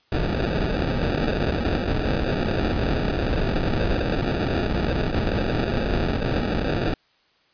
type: noise with sample-and-hold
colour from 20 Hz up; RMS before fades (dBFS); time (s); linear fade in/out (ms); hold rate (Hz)
pink; -23; 0.12-6.94; 2; 1050
effects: white hiss -62 dBFS RMS until 7.53 s + resampled to 11025 Hz